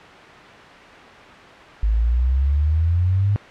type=exponential sweep; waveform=sine; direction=up; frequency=52.1 to 103.83 Hz; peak=-15 dBFS; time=1.83-3.36 s; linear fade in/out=0 ms; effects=white hiss -40 dBFS RMS until 3.5 s + low-pass 2000 Hz 12 dB/octave